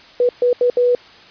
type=tone bursts at uneven times; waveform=sine; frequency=490 Hz; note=B4; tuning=14 cents flat; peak=-11 dBFS; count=4; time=0.2-0.29 / 0.42-0.53 / 0.61-0.7 / 0.77-0.95 s; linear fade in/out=2 ms; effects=white hiss -43 dBFS RMS until 1.3 s + resampled to 11025 Hz